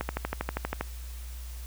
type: click train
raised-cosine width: 0.5 ms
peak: -14 dBFS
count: 11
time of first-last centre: 0.01-0.81 s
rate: 12.5 Hz
effects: added 60 Hz sine -37 dBFS peak until 1.66 s + white hiss -50 dBFS RMS until 1.66 s